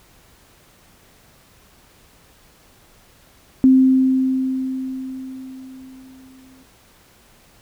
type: tone with exponential decay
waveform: sine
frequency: 261.5 Hz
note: C4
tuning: 1 cent flat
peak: -7 dBFS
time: 3.64-6.63 s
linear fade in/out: 0 ms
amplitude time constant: 650 ms
effects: pink hiss -52 dBFS RMS until 7.61 s